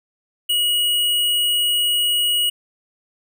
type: tone with hard clipping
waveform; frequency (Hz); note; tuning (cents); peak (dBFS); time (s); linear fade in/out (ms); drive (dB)
sine; 2904; F#7; -33; -17; 0.49-2.5; 10; 18
effects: none